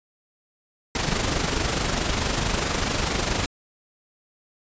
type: noise with amplitude modulation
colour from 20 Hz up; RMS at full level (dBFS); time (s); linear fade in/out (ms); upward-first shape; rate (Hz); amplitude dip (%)
pink; -22; 0.95-3.46; 2; sine; 24.6; 50
effects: resampled to 16000 Hz